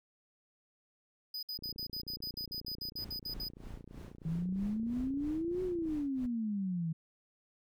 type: tone bursts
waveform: square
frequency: 4978 Hz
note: D#8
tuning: in tune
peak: -38 dBFS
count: 15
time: 1.34-3.486 s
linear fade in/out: 5 ms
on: 88 ms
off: 59 ms
type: click train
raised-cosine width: 3 ms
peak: -37 dBFS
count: 128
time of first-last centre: 1.59-5.924 s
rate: 29.3 Hz
type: noise with tremolo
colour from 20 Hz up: brown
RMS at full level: -46 dBFS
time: 2.97-6.27 s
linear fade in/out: 20 ms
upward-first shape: sine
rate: 3.1 Hz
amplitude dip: 100%
type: exponential two-way sweep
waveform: sine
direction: up then down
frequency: 157.9 to 373.3 to 157.9 Hz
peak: -32 dBFS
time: 4.25-6.93 s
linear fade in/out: 10 ms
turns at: 5.63 s
effects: none